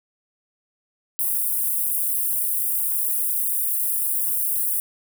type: high-pass noise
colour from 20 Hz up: white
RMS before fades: -23 dBFS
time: 1.19-4.8 s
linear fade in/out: 0 ms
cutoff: 9300 Hz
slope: 48 dB/octave
effects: none